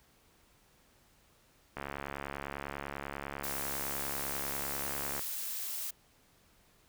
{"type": "click train", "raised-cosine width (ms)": 0.5, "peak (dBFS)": -23, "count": 241, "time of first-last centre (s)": [1.77, 5.194], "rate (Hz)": 70.1}
{"type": "noise", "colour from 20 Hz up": "blue", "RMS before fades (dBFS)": -38, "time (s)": [3.43, 5.91], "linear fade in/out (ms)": 10}
{"effects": ["pink hiss -66 dBFS RMS until 6.88 s"]}